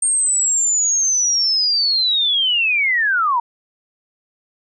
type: linear sweep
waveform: sine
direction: down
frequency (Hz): 8670 to 913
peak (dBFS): -14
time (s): 0.02-3.4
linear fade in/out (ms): 5
effects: none